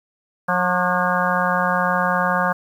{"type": "harmonic tone with a mistuned harmonic", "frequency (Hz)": 180.6, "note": "F#3", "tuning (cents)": -42, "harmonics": [1, 3, 4, 5, 6, 7, 8, 9], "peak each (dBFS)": [-25, -25, -25, -25, -25, -25, -25, -25], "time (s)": [0.48, 2.53], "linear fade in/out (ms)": 10, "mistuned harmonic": 7, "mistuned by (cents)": -78, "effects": ["8-bit"]}